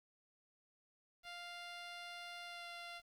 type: tone with pitch glide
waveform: 10% pulse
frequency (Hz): 698.5 to 692.9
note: F5 to F5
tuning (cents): 0 to -14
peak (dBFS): -39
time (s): 1.23-3.02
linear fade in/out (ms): 50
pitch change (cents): -14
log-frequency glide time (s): 2.45-2.66
effects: low-pass 7000 Hz 12 dB/octave + 11-bit